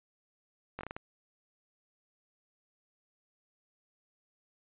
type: slowing click train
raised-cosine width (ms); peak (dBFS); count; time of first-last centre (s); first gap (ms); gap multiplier
0.5; -24; 6; 0.79-0.965; 19; 1.31
effects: resampled to 8000 Hz